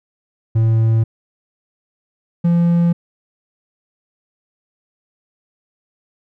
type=tone pair in turn; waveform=triangle; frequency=112.3 / 171.2 Hz; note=A2 / F3; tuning=+36 / -34 cents; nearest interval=perfect fifth; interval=730 cents; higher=second; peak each=-9 dBFS; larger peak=neither; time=0.55-1.04 / 2.44-2.93 s; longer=neither; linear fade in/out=10 ms; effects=none